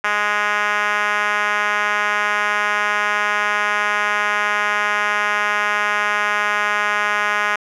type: tone with band-pass filter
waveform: 5% pulse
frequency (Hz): 207.7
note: G#3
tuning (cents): 0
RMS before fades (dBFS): -19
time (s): 0.04-7.56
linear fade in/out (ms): 5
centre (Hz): 1500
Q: 1.3
effects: none